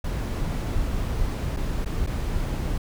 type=noise with dropouts; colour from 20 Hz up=brown; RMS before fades=-26 dBFS; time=0.04-2.78 s; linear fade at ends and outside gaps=5 ms; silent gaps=1.565-1.569 / 1.848-1.858 / 2.065-2.071 s; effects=none